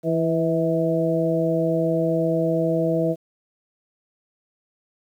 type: harmonic tone with a mistuned harmonic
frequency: 164.81 Hz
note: E3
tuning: in tune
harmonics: 1 / 2 / 3 / 4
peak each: -24 / -24 / -24 / -24 dBFS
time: 0.03-3.16 s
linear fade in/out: 50 ms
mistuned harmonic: 4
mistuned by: -31 cents
effects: 9-bit